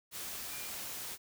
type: tone in noise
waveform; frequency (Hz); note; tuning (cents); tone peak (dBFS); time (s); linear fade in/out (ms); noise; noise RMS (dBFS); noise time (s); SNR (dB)
sine; 2400; D7; +37; -49; 0.49-0.71; 50; white; -42; 0.11-1.18; -10
effects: none